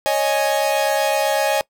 45% pulse chord, C# suspended second, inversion none, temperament equal, 554.4 / 622.3 / 830.6 Hz, C#5 / D#5 / G#5, 0 / 0 / 0 cents, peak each -21 dBFS, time 0.06-1.61 s, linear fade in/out 0 ms, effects noise-tail reverb RT60 0.1 s tail -22 dB re dry

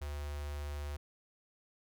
square tone with notch filter, 72.9 Hz, D2, 12 cents flat, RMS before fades -40 dBFS, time 0.01-0.97 s, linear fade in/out 10 ms, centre 240 Hz, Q 1, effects none

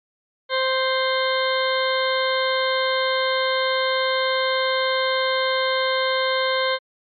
harmonic tone, 523.3 Hz, C5, in tune, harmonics 1 / 2 / 3 / 4 / 6 / 7 / 8, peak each -22 / -25 / -27 / -28 / -30 / -30 / -31 dBFS, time 0.49-6.79 s, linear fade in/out 50 ms, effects MP3 64 kbps

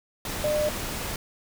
sine tone in noise, 602 Hz, D5, 43 cents sharp, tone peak -22 dBFS, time 0.44-0.69 s, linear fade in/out 2 ms, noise pink, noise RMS -32 dBFS, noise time 0.25-1.16 s, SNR +7 dB, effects none

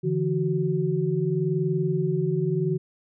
sine tone cluster, 145.9 / 166.7 / 372.6 Hz, D3 / E3 / F#4, -11 / +20 / +12 cents, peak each -26 dBFS, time 0.03-2.78 s, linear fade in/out 20 ms, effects none

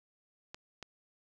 clicks, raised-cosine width 0.2 ms, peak -26 dBFS, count 2, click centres 0.545 / 0.827 s, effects none

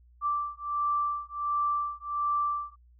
sine beating tone pair, 1171 / 1172.4 Hz, D6 / D6, -5 / -3 cents, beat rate 1.4 Hz, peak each -30 dBFS, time 0.21-2.76 s, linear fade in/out 50 ms, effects added 60 Hz sine -55 dBFS peak until 2.99 s

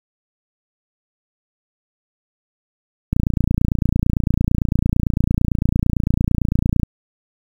click train, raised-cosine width 5 ms, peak -4 dBFS, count 108, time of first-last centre 3.13-6.832 s, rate 28.9 Hz, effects 7-bit

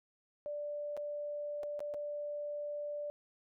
sine tone with dropouts, 587.3 Hz, D5, in tune, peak -37 dBFS, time 0.46-3.1 s, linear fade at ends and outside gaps 0 ms, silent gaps 0.967-0.974 / 1.632-1.635 / 1.793-1.804 / 1.939-1.944 s, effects none

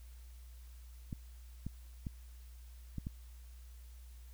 clicks, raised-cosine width 5 ms, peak -27 dBFS, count 5, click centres 1.128 / 1.666 / 2.068 / 2.983 / 3.069 s, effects added 60 Hz sine -50 dBFS peak until 4.33 s + white hiss -66 dBFS RMS until 4.33 s

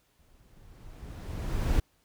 brown noise with exponential growth, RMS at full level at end -24 dBFS, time 0.19-1.8 s, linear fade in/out 5 ms, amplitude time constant 350 ms, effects pink hiss -69 dBFS RMS until 2.04 s

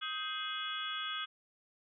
harmonic tone with a mistuned harmonic, 419.7 Hz, G#4, 18 cents sharp, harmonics 3 / 4 / 5 / 6 / 7 / 8, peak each -41 / -43 / -49 / -49 / -44 / -40 dBFS, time 0.01-1.26 s, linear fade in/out 20 ms, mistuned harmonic 4, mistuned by -120 cents, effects none

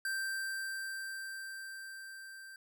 square tone with level ramp, 1568 Hz, G6, in tune, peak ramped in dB -34 to -49 dBFS, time 0.05-2.56 s, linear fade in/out 2 ms, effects none

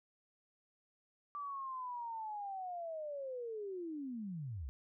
sine linear sweep, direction down, 1170 to 57.7 Hz, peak -40 dBFS, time 1.35-4.69 s, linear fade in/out 0 ms, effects none

